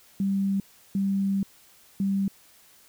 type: tone bursts at uneven times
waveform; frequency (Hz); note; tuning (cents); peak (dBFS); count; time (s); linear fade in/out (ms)
sine; 196; G3; 0; -22; 3; 0.2-0.6 / 0.95-1.43 / 2-2.28; 2
effects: white hiss -56 dBFS RMS until 2.88 s